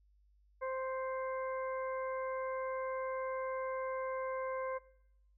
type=harmonic tone; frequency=523.3 Hz; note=C5; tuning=in tune; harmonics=1 / 2 / 3 / 4; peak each=-37 / -41 / -49 / -50 dBFS; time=0.61-4.79 s; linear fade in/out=20 ms; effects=noise-tail reverb RT60 0.8 s tail -22 dB re dry + added 50 Hz sine -65 dBFS peak until 5.37 s